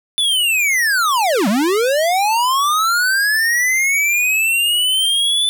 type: linear two-way sweep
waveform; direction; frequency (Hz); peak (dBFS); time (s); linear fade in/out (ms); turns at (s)
square; down then up; 3520 to 185.7 to 3520; -14; 0.18-5.49; 0; 1.48
effects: none